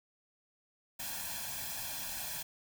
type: noise with comb filter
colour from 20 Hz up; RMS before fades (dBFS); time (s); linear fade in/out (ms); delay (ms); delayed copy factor
white; -40; 0.99-2.43; 10; 1.2; +0.8
effects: none